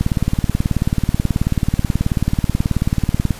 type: click train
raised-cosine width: 5 ms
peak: -3 dBFS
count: 62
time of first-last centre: 0.01-3.307 s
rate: 18.5 Hz
effects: pink hiss -36 dBFS RMS until 3.39 s + resampled to 32000 Hz